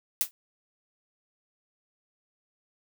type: noise with exponential decay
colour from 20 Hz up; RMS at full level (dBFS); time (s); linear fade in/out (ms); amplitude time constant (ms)
blue; -21; 0.21-0.31; 0; 20
effects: none